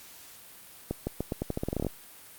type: accelerating click train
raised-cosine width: 2 ms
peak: -16 dBFS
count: 15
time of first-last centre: 0.91-1.867 s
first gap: 160 ms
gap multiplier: 0.85
effects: white hiss -50 dBFS RMS until 2.38 s + Opus 48 kbps